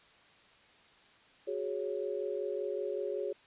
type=chord; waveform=sine; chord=F# suspended second; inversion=none; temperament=equal; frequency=370 / 415.3 / 554.4 Hz; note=F#4 / G#4 / C#5; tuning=0 / 0 / 0 cents; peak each=-38 / -36 / -38 dBFS; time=1.47-3.33 s; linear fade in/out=10 ms; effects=white hiss -61 dBFS RMS until 3.46 s + resampled to 8000 Hz